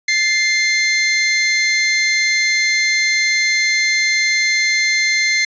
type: tone pair together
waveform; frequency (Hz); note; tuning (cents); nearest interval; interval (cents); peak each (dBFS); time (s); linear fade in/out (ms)
sawtooth; 1742.8 / 2093; A6 / C7; -17 / 0; minor third; 317; -21 / -10; 0.08-5.45; 5
effects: resampled to 16000 Hz